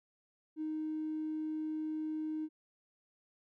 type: tone with tanh clipping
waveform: triangle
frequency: 311.1 Hz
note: D#4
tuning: in tune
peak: -34 dBFS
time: 0.56-2.49 s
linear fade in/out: 50 ms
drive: 1 dB
effects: none